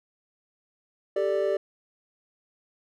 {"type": "chord", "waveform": "triangle", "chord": "G suspended second", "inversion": "none", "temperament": "just", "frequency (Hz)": [392, 441, 588], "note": ["G4", "A4", "D5"], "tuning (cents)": [0, 4, 2], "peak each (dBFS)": [-25, -28, -24], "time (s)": [1.16, 1.57], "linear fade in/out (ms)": 5, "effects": []}